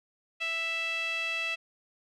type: tone with band-pass filter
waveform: sawtooth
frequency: 660 Hz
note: E5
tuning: 2 cents sharp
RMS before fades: -32 dBFS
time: 0.4-1.56 s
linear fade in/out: 20 ms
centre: 2700 Hz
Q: 5
effects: none